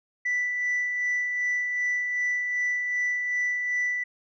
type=tone with tremolo; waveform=sine; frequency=1975.5 Hz; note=B6; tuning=in tune; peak=-21 dBFS; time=0.25-4.04 s; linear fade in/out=10 ms; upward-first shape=sine; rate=2.6 Hz; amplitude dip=40%; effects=tanh soft clip ceiling -21 dBFS